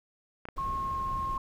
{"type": "clicks", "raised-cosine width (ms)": 0.5, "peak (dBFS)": -24, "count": 2, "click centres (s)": [0.454, 0.487]}
{"type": "noise", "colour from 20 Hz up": "brown", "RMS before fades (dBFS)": -39, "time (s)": [0.56, 1.38], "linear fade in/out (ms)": 10}
{"type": "tone with pitch glide", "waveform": "sine", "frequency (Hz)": [1080, 1071.9], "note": ["C#6", "C6"], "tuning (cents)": [-45, 42], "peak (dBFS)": -30, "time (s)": [0.58, 1.38], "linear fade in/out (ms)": 2, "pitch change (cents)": -13, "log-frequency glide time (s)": [0.75, 1.02]}
{"effects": []}